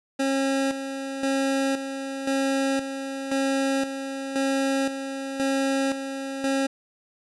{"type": "tone with tremolo", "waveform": "25% pulse", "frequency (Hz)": 271.1, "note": "C#4", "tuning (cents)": -38, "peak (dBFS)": -18, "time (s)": [0.19, 6.67], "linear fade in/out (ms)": 10, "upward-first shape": "square", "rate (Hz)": 0.96, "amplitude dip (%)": 60, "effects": ["resampled to 24000 Hz"]}